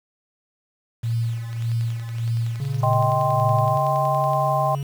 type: tone with tremolo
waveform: sine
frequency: 115.7 Hz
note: A#2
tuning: 13 cents flat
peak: -19 dBFS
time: 1.03-3.78 s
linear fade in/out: 10 ms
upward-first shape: sine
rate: 1.7 Hz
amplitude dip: 65%
type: click train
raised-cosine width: 0.2 ms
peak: -24 dBFS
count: 31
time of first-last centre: 1.53-4.334 s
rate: 10.7 Hz
type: tone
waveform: triangle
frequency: 139.5 Hz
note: C#3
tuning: 11 cents sharp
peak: -22 dBFS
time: 2.6-4.83 s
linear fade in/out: 2 ms
type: chord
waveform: sine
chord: C minor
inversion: first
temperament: just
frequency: 627.9 / 784.9 / 1046.5 Hz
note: Eb5 / G5 / C6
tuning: +16 / +2 / 0 cents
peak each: -23 / -23 / -23 dBFS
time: 2.83-4.75 s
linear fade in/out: 2 ms
effects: 7-bit